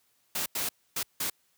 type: noise bursts at uneven times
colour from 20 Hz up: white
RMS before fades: -31 dBFS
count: 4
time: 0.35-0.46 / 0.55-0.69 / 0.96-1.03 / 1.2-1.3 s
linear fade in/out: 5 ms
effects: white hiss -70 dBFS RMS until 1.57 s + high-pass 60 Hz 12 dB/octave